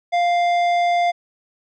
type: tone with tanh clipping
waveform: sine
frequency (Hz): 698.5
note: F5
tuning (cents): 0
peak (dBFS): -17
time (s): 0.12-1.12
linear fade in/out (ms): 20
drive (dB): 12
effects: none